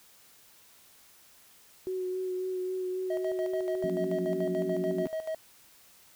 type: tone with vibrato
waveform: sine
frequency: 370 Hz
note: F#4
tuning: in tune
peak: -30 dBFS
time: 1.87-5.06 s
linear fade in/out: 0 ms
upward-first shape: sine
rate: 3.7 Hz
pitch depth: 17 cents each way
type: tone with tremolo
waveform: triangle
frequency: 637 Hz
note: D#5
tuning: 41 cents sharp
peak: -28 dBFS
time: 3.1-5.35 s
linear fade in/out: 5 ms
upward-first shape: square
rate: 6.9 Hz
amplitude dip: 70%
type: chord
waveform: sine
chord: Gb major seventh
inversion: third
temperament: equal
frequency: 174.61 / 185 / 233.1 / 277.2 Hz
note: F3 / Gb3 / Bb3 / Db4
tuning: 0 / 0 / 0 / 0 cents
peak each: -37 / -37 / -43 / -38 dBFS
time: 3.84-5.07 s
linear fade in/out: 0 ms
effects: white hiss -58 dBFS RMS until 6.15 s